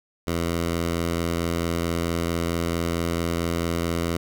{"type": "tone", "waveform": "10% pulse", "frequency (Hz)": 84.5, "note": "E2", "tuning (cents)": 43, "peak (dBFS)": -15, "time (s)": [0.27, 4.17], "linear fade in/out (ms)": 5, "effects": []}